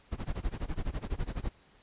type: noise with tremolo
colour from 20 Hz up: brown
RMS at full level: -31 dBFS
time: 0.11-1.5 s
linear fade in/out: 20 ms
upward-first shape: sine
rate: 12 Hz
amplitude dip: 95%
effects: pink hiss -62 dBFS RMS until 1.82 s + resampled to 8000 Hz